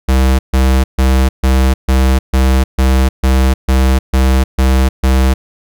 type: tone bursts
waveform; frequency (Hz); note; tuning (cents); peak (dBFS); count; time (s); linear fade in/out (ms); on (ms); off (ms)
square; 65.41; C2; 0; -8; 12; 0.08-5.34; 10; 310; 140
effects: none